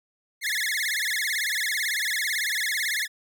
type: tone with vibrato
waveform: sawtooth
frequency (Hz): 1911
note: A#6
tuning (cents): +43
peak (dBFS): -21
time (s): 0.41-3.08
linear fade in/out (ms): 50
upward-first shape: sine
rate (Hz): 18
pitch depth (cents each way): 230
effects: none